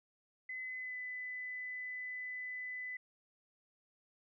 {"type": "tone with pitch glide", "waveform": "sine", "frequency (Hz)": [2026, 2003], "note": ["B6", "B6"], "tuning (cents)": [44, 24], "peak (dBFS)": -40, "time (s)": [0.49, 2.97], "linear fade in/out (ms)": 5, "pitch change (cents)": -20, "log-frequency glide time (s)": [0.78, 0.95], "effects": []}